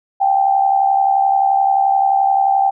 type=tone with amplitude modulation; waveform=sine; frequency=784 Hz; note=G5; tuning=in tune; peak=-8 dBFS; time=0.2-2.71 s; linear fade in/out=20 ms; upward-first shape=sine; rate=71.5 Hz; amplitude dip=65%; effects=none